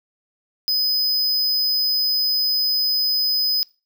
square tone, 5020 Hz, D#8, 15 cents sharp, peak -18 dBFS, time 0.68-3.63 s, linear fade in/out 0 ms, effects noise-tail reverb RT60 0.3 s tail -20 dB re dry

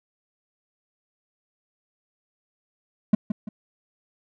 triangle tone with echo, 211 Hz, G#3, 28 cents sharp, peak -10 dBFS, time 3.13-3.15 s, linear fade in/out 5 ms, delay 170 ms, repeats 2, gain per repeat -9 dB, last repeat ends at 3.49 s, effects none

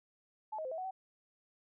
sine tone with pitch steps, 864 / 629 / 518 / 647 / 743 / 761 Hz, A5 / D#5 / C5 / E5 / F#5 / F#5, -32 / +19 / -17 / -32 / +7 / +48 cents, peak -37 dBFS, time 0.52-0.91 s, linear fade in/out 10 ms, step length 65 ms, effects none

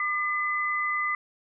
sine tone pair together, 1200 / 2018 Hz, D6 / B6, +37 / +37 cents, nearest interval major sixth, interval 900 cents, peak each -28 / -27 dBFS, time 0-1.15 s, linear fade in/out 2 ms, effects none

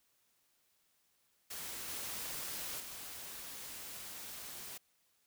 white noise with level steps, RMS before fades -44 / -42 / -47 dBFS, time 1.5-4.78 s, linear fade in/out 10 ms, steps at 1.88 / 2.8 s, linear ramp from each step 2 ms, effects white hiss -75 dBFS RMS until 5.26 s

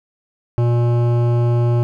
sine tone with hard clipping, 119.4 Hz, A#2, 42 cents sharp, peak -15 dBFS, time 0.58-1.83 s, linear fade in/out 0 ms, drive 14 dB, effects none

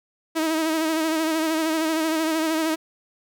sawtooth tone with vibrato, 318.8 Hz, D#4, 42 cents sharp, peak -17 dBFS, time 0.35-2.76 s, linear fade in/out 20 ms, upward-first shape sine, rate 13 Hz, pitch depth 44 cents each way, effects none

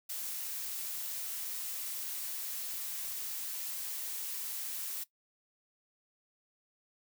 blue noise, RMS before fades -39 dBFS, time 0.09-5.04 s, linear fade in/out 10 ms, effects noise-tail reverb RT60 0.1 s tail -17 dB re dry

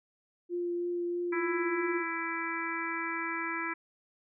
sine tone with vibrato, 349.2 Hz, F4, in tune, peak -30 dBFS, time 0.49-2.04 s, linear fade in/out 50 ms, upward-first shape triangle, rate 3.1 Hz, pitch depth 11 cents each way
harmonic tone, 332 Hz, E4, 12 cents sharp, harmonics 1 / 3 / 4 / 5 / 6 / 7, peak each -39 / -39 / -39 / -39 / -39 / -39 dBFS, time 1.32-3.74 s, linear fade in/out 10 ms
effects none

